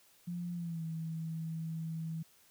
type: tone with pitch glide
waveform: sine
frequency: 174.6 to 161.97 Hz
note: F3 to E3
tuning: 0 to -30 cents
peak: -36 dBFS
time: 0.27-2.23 s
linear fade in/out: 10 ms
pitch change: -130 cents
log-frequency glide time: 0.54-0.83 s
effects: white hiss -65 dBFS RMS until 2.5 s